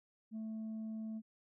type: tone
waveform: sine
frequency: 220 Hz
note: A3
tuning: in tune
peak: -37 dBFS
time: 0.31-1.22 s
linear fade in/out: 50 ms
effects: tanh soft clip ceiling -39 dBFS